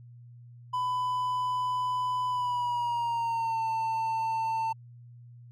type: tone with pitch glide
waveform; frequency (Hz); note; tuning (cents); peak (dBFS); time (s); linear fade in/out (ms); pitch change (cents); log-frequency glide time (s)
triangle; 1000 to 896.1; B5 to A5; +21 to +31; -25; 0.73-4.73; 10; -190; 2.29-3.64
effects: added 120 Hz sine -47 dBFS peak until 5.51 s

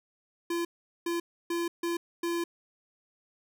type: tone bursts at uneven times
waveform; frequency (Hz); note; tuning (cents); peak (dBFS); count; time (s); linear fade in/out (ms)
square; 341.2; F4; -40; -29; 5; 0.5-0.65 / 1.06-1.2 / 1.5-1.68 / 1.83-1.97 / 2.23-2.44; 5
effects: none

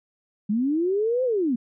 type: linear two-way sweep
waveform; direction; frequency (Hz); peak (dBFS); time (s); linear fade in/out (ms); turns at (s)
sine; up then down; 198 to 523.3 to 221.8; -20; 0.49-1.56; 10; 1.24
effects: none

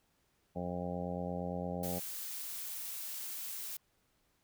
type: harmonic tone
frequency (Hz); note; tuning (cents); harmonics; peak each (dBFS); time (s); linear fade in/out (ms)
88.7; F2; +27; 1 / 2 / 3 / 4 / 5 / 6 / 7 / 8 / 9; -46 / -39 / -46 / -52 / -46 / -43 / -45 / -50 / -46; 0.55-2; 20
type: noise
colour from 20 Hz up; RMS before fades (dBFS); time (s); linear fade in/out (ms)
blue; -42; 1.83-3.77; 5
effects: pink hiss -75 dBFS RMS until 4.43 s

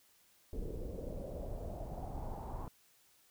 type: noise with low-pass filter sweep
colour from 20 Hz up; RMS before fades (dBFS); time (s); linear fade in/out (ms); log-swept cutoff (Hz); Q
brown; -42; 0.53-2.68; 0; 430 to 950; 4.6
effects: white hiss -68 dBFS RMS until 3.3 s

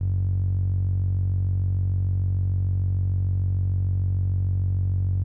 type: tone with band-pass filter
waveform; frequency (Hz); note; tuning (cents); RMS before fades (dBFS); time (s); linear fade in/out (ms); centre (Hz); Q
sawtooth; 46.67; F#1; +16; -23; 0-5.24; 10; 97; 5.4
effects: none

